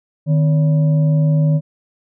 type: tone with frequency modulation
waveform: sine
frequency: 153.6 Hz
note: D#3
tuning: 22 cents flat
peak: -11 dBFS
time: 0.26-1.61 s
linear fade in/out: 50 ms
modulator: 413 Hz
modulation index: 0.33
effects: none